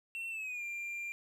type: tone with pitch glide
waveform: triangle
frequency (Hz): 2707 to 2384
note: E7 to D7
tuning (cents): +45 to +25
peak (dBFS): -36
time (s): 0.15-1.12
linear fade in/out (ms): 0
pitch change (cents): -220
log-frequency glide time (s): 0.29-0.63
effects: none